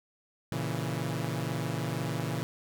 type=chord; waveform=sawtooth; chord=A# diminished; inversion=none; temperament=equal; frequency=116.54 / 138.59 / 164.81 Hz; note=A#2 / C#3 / E3; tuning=0 / 0 / 0 cents; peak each=-31 dBFS; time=0.52-2.43 s; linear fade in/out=0 ms; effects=none